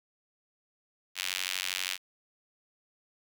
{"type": "tone with high-pass filter", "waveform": "sawtooth", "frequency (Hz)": 92.5, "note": "F#2", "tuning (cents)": 0, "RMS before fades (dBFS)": -34, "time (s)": [1.15, 1.98], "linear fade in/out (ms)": 50, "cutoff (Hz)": 2700, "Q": 1.5, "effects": []}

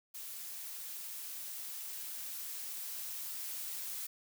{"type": "noise with level ramp", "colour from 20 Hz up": "blue", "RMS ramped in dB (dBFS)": [-45, -41], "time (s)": [0.14, 4.07], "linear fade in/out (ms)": 10, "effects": []}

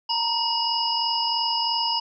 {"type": "tone cluster", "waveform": "sine", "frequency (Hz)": [921, 964, 2892, 4865, 5200], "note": ["A#5", "B5", "F#7", "D#8", "E8"], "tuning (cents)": [-21, -42, -40, -40, -24], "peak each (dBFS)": [-26, -33, -29, -27, -28], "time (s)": [0.09, 2], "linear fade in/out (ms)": 10, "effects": []}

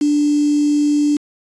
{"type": "tone with quantisation", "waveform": "sine", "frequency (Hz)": 293.7, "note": "D4", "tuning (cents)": 0, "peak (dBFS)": -12, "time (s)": [0.01, 1.17], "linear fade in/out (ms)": 5, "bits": 5, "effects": ["resampled to 22050 Hz"]}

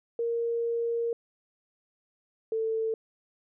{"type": "tone pair in turn", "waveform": "sine", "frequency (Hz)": [466.2, 445.4], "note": ["A#4", "A4"], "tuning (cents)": [0, 21], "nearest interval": "minor second", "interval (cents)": 79, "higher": "first", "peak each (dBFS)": -26, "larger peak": "neither", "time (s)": [[0.19, 1.13], [2.52, 2.94]], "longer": "first", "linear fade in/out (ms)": 2, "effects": []}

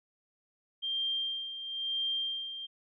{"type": "tone with tremolo", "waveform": "sine", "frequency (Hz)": 3180, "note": "G7", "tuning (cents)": 24, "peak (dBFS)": -29, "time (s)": [0.82, 2.67], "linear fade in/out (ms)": 20, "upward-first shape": "sine", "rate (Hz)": 1, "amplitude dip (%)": 65, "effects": []}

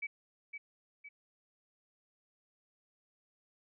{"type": "tone with echo", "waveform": "sine", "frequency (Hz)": 2286, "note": "D7", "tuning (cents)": -47, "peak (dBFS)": -35, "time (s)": [0.02, 0.07], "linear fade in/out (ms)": 10, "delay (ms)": 510, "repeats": 2, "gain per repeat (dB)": -6, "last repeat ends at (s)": 1.09, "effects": []}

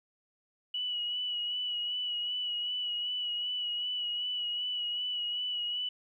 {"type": "tone with vibrato", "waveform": "sine", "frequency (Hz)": 2937, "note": "F#7", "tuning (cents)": -13, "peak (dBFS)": -31, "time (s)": [0.74, 5.89], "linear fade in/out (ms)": 5, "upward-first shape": "sine", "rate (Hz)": 2.6, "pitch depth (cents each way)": 27, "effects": ["12-bit"]}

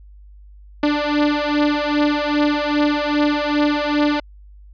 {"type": "beating tone pair", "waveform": "sawtooth", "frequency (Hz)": [293.7, 296.2], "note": ["D4", "D4"], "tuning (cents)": [0, 15], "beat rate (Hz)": 2.5, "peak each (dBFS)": -15, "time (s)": [0.83, 4.2], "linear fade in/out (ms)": 5, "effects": ["added 50 Hz sine -40 dBFS peak until 4.73 s", "resampled to 11025 Hz"]}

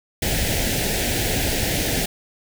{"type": "band-stop noise", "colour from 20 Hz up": "pink", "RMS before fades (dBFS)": -22, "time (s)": [0.22, 2.06], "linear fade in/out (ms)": 5, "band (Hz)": [810, 1600], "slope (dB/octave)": 48, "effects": []}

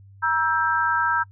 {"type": "chord", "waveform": "sine", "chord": "E diminished", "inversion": "second", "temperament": "just", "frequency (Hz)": [949.3, 1318.5, 1582.2], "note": ["Bb5", "E6", "G6"], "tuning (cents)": [31, 0, 16], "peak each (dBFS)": -23, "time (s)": [0.22, 1.24], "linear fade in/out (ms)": 20, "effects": ["noise-tail reverb RT60 0.1 s tail -26 dB re dry", "added 98 Hz sine -45 dBFS peak until 1.31 s"]}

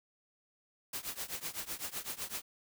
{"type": "noise with tremolo", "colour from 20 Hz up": "white", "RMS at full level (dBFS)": -37, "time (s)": [0.93, 2.42], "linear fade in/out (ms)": 5, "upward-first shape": "triangle", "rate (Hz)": 7.9, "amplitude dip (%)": 95, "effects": []}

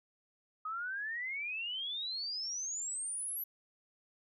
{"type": "exponential sweep", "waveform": "sine", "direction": "up", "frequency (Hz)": [1244.5, 12000], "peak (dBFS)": -36, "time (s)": [0.65, 3.44], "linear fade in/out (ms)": 5, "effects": []}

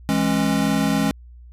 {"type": "chord", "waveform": "square", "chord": "C# minor", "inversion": "first", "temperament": "equal with one note detuned", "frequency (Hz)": [164.81, 207.7, 271.6], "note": ["E3", "G#3", "C#4"], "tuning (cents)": [0, 0, -35], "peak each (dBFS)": [-25, -22, -22], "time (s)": [0.09, 1.11], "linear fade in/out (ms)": 0, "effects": ["added 60 Hz sine -40 dBFS peak until 1.52 s", "resampled to 32000 Hz"]}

